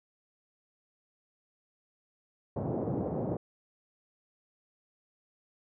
pink band-pass noise, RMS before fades -33 dBFS, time 2.56-3.37 s, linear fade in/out 5 ms, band 100 to 700 Hz, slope 24 dB/octave, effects none

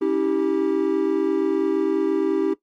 triangle chord, C# diminished, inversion none, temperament equal with one note detuned, 277.2 / 323.2 / 392 Hz, C#4 / E4 / G4, 0 / -34 / 0 cents, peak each -24 / -20 / -20 dBFS, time 0.01-2.54 s, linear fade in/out 10 ms, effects noise-tail reverb RT60 0.1 s tail -17 dB re dry + Opus 32 kbps

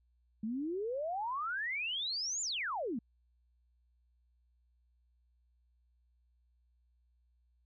sine exponential two-way sweep, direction up then down, 207.7 to 7300 to 207.7 Hz, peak -34 dBFS, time 0.43-2.99 s, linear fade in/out 5 ms, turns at 2.42 s, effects added 60 Hz sine -69 dBFS peak until 7.65 s

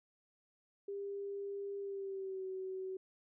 sine tone with pitch glide, 399.7 to 377.3 Hz, G4 to F#4, +34 to +34 cents, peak -39 dBFS, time 0.88-2.97 s, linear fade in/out 5 ms, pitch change -100 cents, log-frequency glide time 1.79-2.45 s, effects none

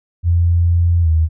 sine tone with pitch glide, 85.8 to 80.05 Hz, F2 to D#2, -30 to +50 cents, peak -10 dBFS, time 0.23-1.29 s, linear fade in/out 50 ms, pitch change -120 cents, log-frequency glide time 1.02-1.08 s, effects none

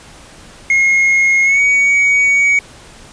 triangle tone with pitch glide, 2154 to 2249 Hz, C7 to C#7, +50 to +24 cents, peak -7 dBFS, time 0.7-2.59 s, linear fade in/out 2 ms, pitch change +74 cents, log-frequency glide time 1.44-1.61 s, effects pink hiss -39 dBFS RMS until 3.12 s + resampled to 22050 Hz

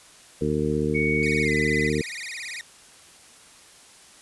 harmonic tone, 75.7 Hz, D#2, 47 cents flat, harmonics 1 / 2 / 3 / 4 / 5 / 6, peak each -33 / -28 / -28 / -29 / -29 / -27 dBFS, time 0.41-2.02 s, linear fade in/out 5 ms
sine tone with pitch glide, 2232 to 2012 Hz, C#7 to B6, +11 to +32 cents, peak -24 dBFS, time 0.94-1.9 s, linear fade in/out 20 ms, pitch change -179 cents, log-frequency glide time 1.41-1.52 s
sawtooth tone with vibrato, 2137 Hz, C7, 36 cents sharp, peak -29 dBFS, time 1.23-2.61 s, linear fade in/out 0 ms, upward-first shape sine, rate 18 Hz, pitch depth 270 cents each way
effects white hiss -50 dBFS RMS until 4.21 s + resampled to 24000 Hz

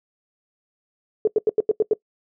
sine tone bursts, 432.6 Hz, A4, 29 cents flat, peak -13 dBFS, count 7, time 1.25-1.934 s, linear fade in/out 2 ms, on 24 ms, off 86 ms, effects noise-tail reverb RT60 0.1 s tail -21 dB re dry

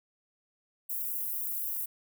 white high-pass noise, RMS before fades -34 dBFS, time 0.89-1.86 s, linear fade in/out 10 ms, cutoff 12000 Hz, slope 24 dB/octave, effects none

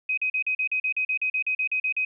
sine tone bursts, 2519 Hz, D#7, 21 cents sharp, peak -22 dBFS, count 16, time 0.09-2.05 s, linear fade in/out 5 ms, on 85 ms, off 40 ms, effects none

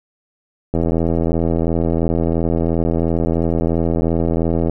click train, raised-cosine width 2 ms, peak -5 dBFS, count 329, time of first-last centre 0.74-4.697 s, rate 82.9 Hz, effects none

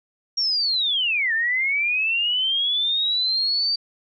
sine linear two-way sweep, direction down then up, 5620 to 1760 to 4657 Hz, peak -19 dBFS, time 0.37-3.76 s, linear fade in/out 10 ms, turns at 1.33 s, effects none

